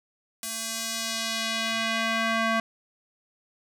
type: tone with band-pass filter sweep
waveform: square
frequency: 225.2 Hz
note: A3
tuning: 40 cents sharp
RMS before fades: -28 dBFS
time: 0.43-2.6 s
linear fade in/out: 2 ms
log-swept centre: 9600 to 1400 Hz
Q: 0.97
effects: none